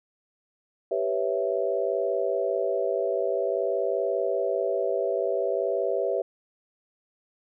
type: chord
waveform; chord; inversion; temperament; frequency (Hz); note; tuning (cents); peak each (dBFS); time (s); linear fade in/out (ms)
sine; C# half-diminished seventh; second; equal; 392 / 493.9 / 554.4 / 659.3; G4 / B4 / C#5 / E5; 0 / 0 / 0 / 0; -29; 0.91-6.22; 5
effects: none